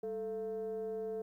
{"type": "tone with frequency modulation", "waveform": "sine", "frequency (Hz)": 440, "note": "A4", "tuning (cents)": 0, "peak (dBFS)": -35, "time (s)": [0.03, 1.22], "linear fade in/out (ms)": 5, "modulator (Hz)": 242, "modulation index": 0.49, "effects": ["tanh soft clip ceiling -32 dBFS", "12-bit"]}